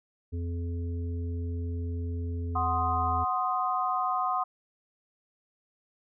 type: harmonic tone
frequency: 85.5 Hz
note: F2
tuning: 36 cents flat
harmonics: 1 / 3 / 5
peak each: -30 / -40 / -44 dBFS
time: 0.32-3.25 s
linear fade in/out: 20 ms
type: chord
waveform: sine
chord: C diminished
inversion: second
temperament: equal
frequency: 740 / 1046.5 / 1244.5 Hz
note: Gb5 / C6 / Eb6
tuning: 0 / 0 / 0 cents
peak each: -30 dBFS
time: 2.55-4.44 s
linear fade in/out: 10 ms
effects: none